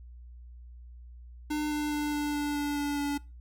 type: tone with pitch steps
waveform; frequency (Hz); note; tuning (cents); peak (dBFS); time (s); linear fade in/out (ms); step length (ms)
square; 300 / 298.1 / 296.2 / 294.3 / 292.5 / 290.6 / 288.8 / 286.9; D4 / D4 / D4 / D4 / D4 / D4 / D4 / D4; +37 / +26 / +15 / +4 / -7 / -18 / -29 / -40; -29; 1.5-3.18; 10; 210
effects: noise-tail reverb RT60 0.3 s tail -23 dB re dry + added 60 Hz sine -45 dBFS peak until 3.4 s